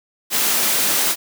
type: high-pass noise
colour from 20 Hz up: white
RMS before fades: -18 dBFS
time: 0.3-1.16 s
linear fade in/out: 50 ms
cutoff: 150 Hz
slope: 96 dB/octave
effects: none